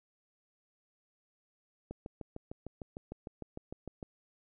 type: click train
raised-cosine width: 2 ms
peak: -28 dBFS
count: 15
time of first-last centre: 1.91-4.028 s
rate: 6.61 Hz
effects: none